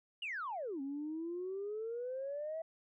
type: exponential two-way sweep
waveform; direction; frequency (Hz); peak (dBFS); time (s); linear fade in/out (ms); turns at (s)
sine; down then up; 2960 to 268.6 to 657; -37; 0.22-2.62; 5; 0.81
effects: tanh soft clip ceiling -33 dBFS